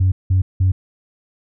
sine tone bursts, 93.4 Hz, F#2, 17 cents sharp, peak -10 dBFS, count 3, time 0-0.72 s, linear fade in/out 10 ms, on 120 ms, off 180 ms, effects tanh soft clip ceiling -9 dBFS

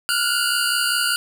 25% pulse tone cluster, 1398 / 1463 / 4701 Hz, F6 / F#6 / D8, +1 / -20 / +1 cents, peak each -19 dBFS, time 0.09-1.16 s, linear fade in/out 0 ms, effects none

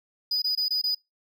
triangle tone bursts, 4958 Hz, D#8, 7 cents flat, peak -22 dBFS, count 5, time 0.31-0.948 s, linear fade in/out 5 ms, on 110 ms, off 22 ms, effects noise-tail reverb RT60 0.2 s tail -25 dB re dry

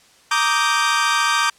sawtooth chord, Eb major seventh, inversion second, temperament equal with one note detuned, 932.3 / 1170.6 / 1244.5 / 1568 Hz, Bb5 / D6 / Eb6 / G6, 0 / -6 / 0 / 0 cents, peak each -20 / -16 / -20 / -17 dBFS, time 0.31-1.5 s, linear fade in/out 5 ms, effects white hiss -52 dBFS RMS until 1.58 s + low-pass 8000 Hz 12 dB/octave

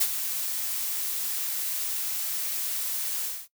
blue noise with ADSR envelope, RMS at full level -21 dBFS, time 0-3.48 s, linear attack 13 ms, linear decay 54 ms, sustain -9 dB, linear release 240 ms, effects noise-tail reverb RT60 0.1 s tail -19 dB re dry

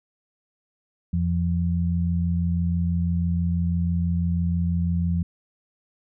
sine tone pair together, 86.1 / 172.2 Hz, F2 / F3, -24 / -24 cents, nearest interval octave, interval 1200 cents, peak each -23 dBFS, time 1.13-5.23 s, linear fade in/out 5 ms, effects none

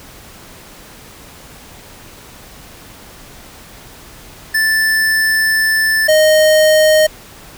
square tone pair in turn, 1760 / 620.3 Hz, A6 / D#5, 0 / -5 cents, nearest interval octave + tritone, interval 1805 cents, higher first, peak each -12 / -8 dBFS, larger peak second, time 4.54-6.08 / 6.08-7.07 s, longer first, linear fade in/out 10 ms, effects pink hiss -38 dBFS RMS until 7.57 s

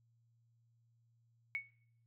sine tone with exponential decay, 2217 Hz, C#7, in tune, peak -32 dBFS, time 1.55-1.69 s, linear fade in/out 0 ms, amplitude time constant 30 ms, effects noise-tail reverb RT60 0.6 s tail -19 dB re dry + added 116 Hz sine -70 dBFS peak until 2.06 s

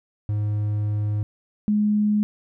triangle / sine tone pair in turn, 104.8 / 209.6 Hz, G#2 / G#3, +16 / +16 cents, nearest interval octave, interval 1200 cents, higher second, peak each -19 / -17 dBFS, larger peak second, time 0.29-1.23 / 1.68-2.23 s, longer first, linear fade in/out 0 ms, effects none

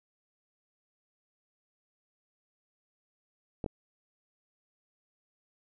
clicks, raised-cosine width 2 ms, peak -21 dBFS, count 2, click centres 3.642 / 3.662 s, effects none

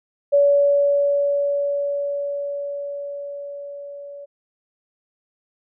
sine tone with level ramp, 569 Hz, C#5, 45 cents sharp, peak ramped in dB -11 to -34 dBFS, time 0.32-4.26 s, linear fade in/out 20 ms, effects none

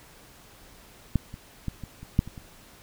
clicks, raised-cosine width 5 ms, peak -9 / -26 / -17 / -24 / -28 / -7 / -26 / -29 dBFS, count 8, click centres 1.157 / 1.341 / 1.683 / 1.837 / 2.03 / 2.191 / 2.276 / 2.378 s, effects pink hiss -52 dBFS RMS until 2.82 s

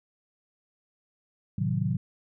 sine chord, A diminished seventh, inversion none, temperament equal, 110 / 130.81 / 155.56 / 185 Hz, A2 / C3 / Eb3 / Gb3, 0 / 0 / 0 / 0 cents, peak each -30 dBFS, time 1.58-1.97 s, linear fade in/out 5 ms, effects none

